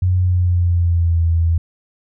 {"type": "tone with pitch glide", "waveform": "sine", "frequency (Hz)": [91.2, 83.15], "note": ["F#2", "E2"], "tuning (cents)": [-24, 16], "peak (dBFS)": -12, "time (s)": [0.02, 1.58], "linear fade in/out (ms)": 5, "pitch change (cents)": -160, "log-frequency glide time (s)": [0.2, 1.23], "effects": []}